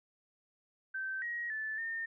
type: tone with pitch steps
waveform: sine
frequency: 1550 / 1893 / 1749 / 1820 Hz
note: G6 / A#6 / A6 / A#6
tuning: -20 / +26 / -11 / -42 cents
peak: -35 dBFS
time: 0.94-2.06 s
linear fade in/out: 10 ms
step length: 280 ms
effects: none